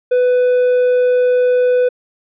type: tone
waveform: triangle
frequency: 497.8 Hz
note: B4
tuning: 14 cents sharp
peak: -8 dBFS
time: 0.11-1.89 s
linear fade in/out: 10 ms
effects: resampled to 8000 Hz